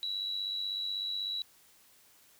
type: tone with amplitude modulation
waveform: sine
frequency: 3912 Hz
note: B7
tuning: 17 cents flat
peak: -30 dBFS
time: 0.03-1.42 s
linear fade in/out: 0 ms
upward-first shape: sine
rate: 96.2 Hz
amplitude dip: 55%
effects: white hiss -62 dBFS RMS until 2.39 s